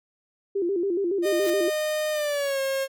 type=tone with vibrato; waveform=sine; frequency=370 Hz; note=F#4; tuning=in tune; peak=-22 dBFS; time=0.55-1.7 s; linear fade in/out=10 ms; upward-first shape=square; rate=7.1 Hz; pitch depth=120 cents each way
type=tone with pitch glide; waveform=45% pulse; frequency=613 to 539.8 Hz; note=D#5 to C#5; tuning=-26 to -46 cents; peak=-24 dBFS; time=1.22-2.88 s; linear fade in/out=50 ms; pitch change=-220 cents; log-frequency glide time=2.12-2.6 s
type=noise with exponential growth; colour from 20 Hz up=white; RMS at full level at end=-34 dBFS; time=1.27-1.5 s; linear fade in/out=2 ms; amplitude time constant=50 ms
effects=none